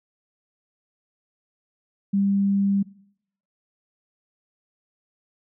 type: tone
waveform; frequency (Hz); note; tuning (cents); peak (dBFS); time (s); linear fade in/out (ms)
sine; 198.3; G3; +20; -18; 2.13-2.83; 10
effects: noise-tail reverb RT60 0.7 s tail -21 dB re dry